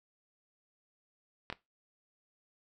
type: clicks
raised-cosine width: 0.3 ms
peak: -21 dBFS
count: 2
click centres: 1.501 / 1.526 s
effects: noise-tail reverb RT60 0.2 s tail -19 dB re dry